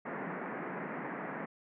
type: band-pass noise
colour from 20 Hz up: pink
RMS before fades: -40 dBFS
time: 0.05-1.46 s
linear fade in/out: 10 ms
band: 160 to 2100 Hz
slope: 48 dB/octave
effects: none